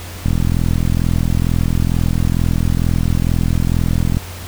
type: click train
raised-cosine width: 5 ms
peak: -4 dBFS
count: 166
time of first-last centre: 0.26-4.17 s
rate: 42.2 Hz
effects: added 89 Hz sine -30 dBFS peak until 4.47 s + pink hiss -33 dBFS RMS until 4.47 s